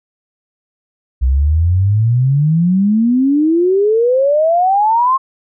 sine exponential sweep, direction up, 61.74 to 1082 Hz, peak -9 dBFS, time 1.21-5.18 s, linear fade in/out 20 ms, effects none

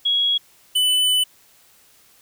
sine / square tone pair in turn, 3322 / 2999 Hz, G#7 / F#7, 0 / +23 cents, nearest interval major second, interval 177 cents, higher first, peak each -16 / -16 dBFS, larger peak neither, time 0.05-0.38 / 0.75-1.24 s, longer second, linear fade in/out 10 ms, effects white hiss -54 dBFS RMS until 2.21 s

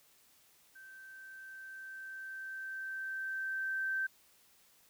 sine tone with level ramp, 1555 Hz, G6, 14 cents flat, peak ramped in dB -51 to -31 dBFS, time 0.75-4.07 s, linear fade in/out 10 ms, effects white hiss -66 dBFS RMS until 4.89 s

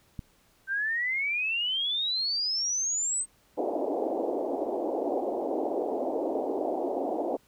click, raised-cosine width 5 ms, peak -23 dBFS, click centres 0.192 s
sine exponential sweep, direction up, 1542 to 8372 Hz, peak -26 dBFS, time 0.67-3.26 s, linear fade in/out 50 ms
pink band-pass noise, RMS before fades -30 dBFS, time 3.57-7.37 s, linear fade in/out 10 ms, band 280 to 790 Hz, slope 48 dB/octave
effects pink hiss -64 dBFS RMS until 7.47 s

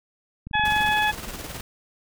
click train, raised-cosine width 5 ms, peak -23 dBFS, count 11, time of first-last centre 0.47-0.89 s, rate 23.8 Hz
harmonic tone, 848 Hz, G#5, 36 cents sharp, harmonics 1 / 2 / 3 / 4, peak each -22 / -23 / -28 / -29 dBFS, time 0.53-1.12 s, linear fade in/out 20 ms
pink noise with tremolo, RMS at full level -34 dBFS, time 0.65-1.61 s, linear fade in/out 2 ms, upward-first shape square, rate 19 Hz, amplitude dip 40%
effects none

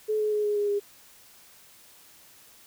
sine tone with pitch steps, 430 / 425.3 / 420.7 / 416.1 / 411.5 / 407 Hz, A4 / G#4 / G#4 / G#4 / G#4 / G#4, -40 / +41 / +22 / +3 / -16 / -35 cents, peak -23 dBFS, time 0.08-0.8 s, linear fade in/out 20 ms, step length 120 ms, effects white hiss -54 dBFS RMS until 2.66 s

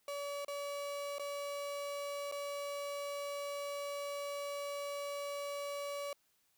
35% pulse tone with dropouts, 570 Hz, C#5, 48 cents sharp, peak -37 dBFS, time 0.08-6.13 s, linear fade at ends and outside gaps 2 ms, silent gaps 0.448-0.481 / 1.184-1.195 / 2.315-2.322 s, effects white hiss -75 dBFS RMS until 6.57 s

